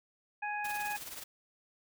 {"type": "harmonic tone", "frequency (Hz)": 833, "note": "G#5", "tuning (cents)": 5, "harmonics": [1, 2, 3], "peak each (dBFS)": [-36, -39, -41], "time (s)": [0.42, 0.97], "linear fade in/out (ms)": 10}
{"type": "noise with tremolo", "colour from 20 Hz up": "white", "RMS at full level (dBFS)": -42, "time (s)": [0.64, 1.24], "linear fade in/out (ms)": 10, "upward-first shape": "sine", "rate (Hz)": 19, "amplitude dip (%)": 60}
{"effects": []}